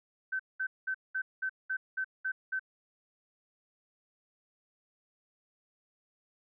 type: tone bursts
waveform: sine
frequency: 1535 Hz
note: G6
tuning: 37 cents flat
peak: -30 dBFS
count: 9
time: 0.32-2.595 s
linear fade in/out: 10 ms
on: 75 ms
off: 200 ms
effects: none